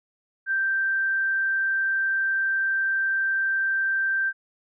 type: tone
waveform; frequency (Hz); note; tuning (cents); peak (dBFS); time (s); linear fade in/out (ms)
sine; 1568; G6; 0; -21; 0.46-4.33; 50
effects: none